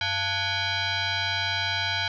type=tone with frequency modulation; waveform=sine; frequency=880 Hz; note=A5; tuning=in tune; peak=-24 dBFS; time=0.01-2.08 s; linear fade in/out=2 ms; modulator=785 Hz; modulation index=4.6; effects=none